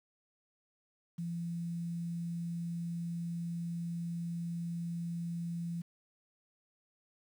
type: tone with quantisation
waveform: sine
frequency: 170 Hz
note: F3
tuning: 46 cents flat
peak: -35 dBFS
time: 1.18-5.82 s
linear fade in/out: 10 ms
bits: 10
effects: none